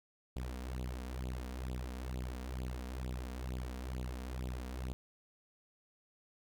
sawtooth tone with flanger, 63.1 Hz, B1, 38 cents sharp, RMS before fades -41 dBFS, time 0.36-4.93 s, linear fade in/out 0 ms, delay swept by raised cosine 0.26 to 4.36 ms, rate 2.2 Hz, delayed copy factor +0.8, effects none

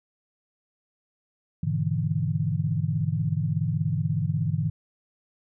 sine chord, E dominant seventh, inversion first, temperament just, 103.01 / 123.61 / 148.33 / 164.81 Hz, G#2 / B2 / D3 / E3, -14 / +2 / +18 / 0 cents, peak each -29 / -31 / -27 / -28 dBFS, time 1.63-4.7 s, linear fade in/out 5 ms, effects none

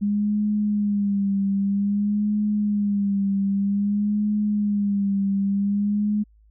sine tone with vibrato, 203.3 Hz, G#3, 37 cents flat, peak -19 dBFS, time 0.01-6.24 s, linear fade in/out 20 ms, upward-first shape sine, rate 0.52 Hz, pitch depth 54 cents each way, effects added 53 Hz sine -52 dBFS peak until 6.5 s

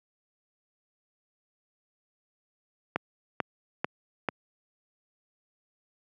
click train, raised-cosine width 0.5 ms, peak -11 dBFS, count 4, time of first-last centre 2.96-4.287 s, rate 2.26 Hz, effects high-pass 150 Hz 12 dB/octave

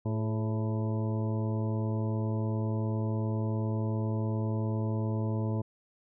harmonic tone with a mistuned harmonic, 110 Hz, A2, in tune, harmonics 1 / 2 / 3 / 4 / 5 / 6 / 8 / 9, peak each -29 / -35 / -39 / -41 / -43 / -45 / -47 / -48 dBFS, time 0.05-5.62 s, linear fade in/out 10 ms, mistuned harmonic 4, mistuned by -51 cents, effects none

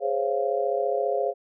sine chord, Db major seventh, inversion second, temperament just, 415.8 / 519.7 / 554.4 / 693 Hz, Ab4 / C5 / Db5 / F5, +2 / -12 / 0 / -14 cents, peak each -28 dBFS, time 0-1.34 s, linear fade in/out 50 ms, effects none

